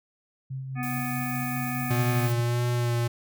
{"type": "tone with tremolo", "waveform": "sine", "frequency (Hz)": 132.7, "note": "C3", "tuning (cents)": 25, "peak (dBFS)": -30, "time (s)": [0.5, 2.41], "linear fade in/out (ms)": 10, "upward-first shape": "sine", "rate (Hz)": 4.8, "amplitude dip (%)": 35}
{"type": "harmonic tone", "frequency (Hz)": 247.7, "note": "B3", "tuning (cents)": 5, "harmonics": [1, 3, 5, 7, 9, 10], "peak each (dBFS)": [-31, -36, -38, -39, -41, -41], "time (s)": [0.75, 2.3], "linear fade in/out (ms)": 50}
{"type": "noise", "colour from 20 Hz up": "violet", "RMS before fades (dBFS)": -38, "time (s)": [0.83, 2.32], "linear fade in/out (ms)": 0}
{"type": "tone with vibrato", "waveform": "square", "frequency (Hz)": 120, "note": "B2", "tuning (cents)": -49, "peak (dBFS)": -24, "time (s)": [1.9, 3.08], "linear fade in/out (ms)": 10, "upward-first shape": "sine", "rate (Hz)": 1.6, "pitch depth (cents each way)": 20}
{"effects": []}